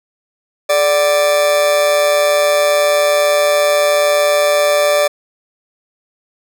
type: tone with amplitude modulation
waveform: 40% pulse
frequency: 587.3 Hz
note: D5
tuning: in tune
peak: -7 dBFS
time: 0.69-5.08 s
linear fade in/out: 10 ms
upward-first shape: sine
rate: 161 Hz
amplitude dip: 55%
effects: none